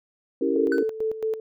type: chord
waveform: sine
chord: C# diminished seventh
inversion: none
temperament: equal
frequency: 277.2 / 329.6 / 392 / 466.2 Hz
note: C#4 / E4 / G4 / Bb4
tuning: 0 / 0 / 0 / 0 cents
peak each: -26 dBFS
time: 0.41-0.83 s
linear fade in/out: 5 ms
type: tone with tremolo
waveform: sine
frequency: 440 Hz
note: A4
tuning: in tune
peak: -22 dBFS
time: 0.56-1.4 s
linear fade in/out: 2 ms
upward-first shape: square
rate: 4.5 Hz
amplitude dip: 70%
type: tone with exponential decay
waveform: triangle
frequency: 1507 Hz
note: F#6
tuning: 31 cents sharp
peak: -22 dBFS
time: 0.72-0.91 s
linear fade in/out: 1 ms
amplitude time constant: 40 ms
effects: none